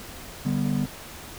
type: chord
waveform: triangle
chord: G major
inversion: second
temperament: just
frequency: 147 / 196 / 245 Hz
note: D3 / G3 / B3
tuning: +2 / 0 / -14 cents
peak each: -24 dBFS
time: 0.45-0.86 s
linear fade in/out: 10 ms
effects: tanh soft clip ceiling -14 dBFS + pink hiss -41 dBFS RMS until 1.38 s